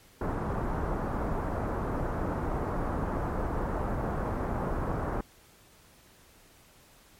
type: low-pass noise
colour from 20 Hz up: pink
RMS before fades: -31 dBFS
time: 0.21-5.21 s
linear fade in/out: 2 ms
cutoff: 1300 Hz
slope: 24 dB/octave
effects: pink hiss -58 dBFS RMS until 7.19 s + MP3 64 kbps